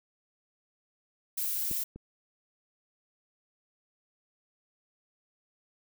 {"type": "noise", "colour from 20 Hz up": "violet", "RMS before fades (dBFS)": -32, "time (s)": [1.37, 1.84], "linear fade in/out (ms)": 10}
{"type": "clicks", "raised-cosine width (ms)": 3, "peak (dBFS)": [-26, -31], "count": 2, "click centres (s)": [1.713, 1.96]}
{"effects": []}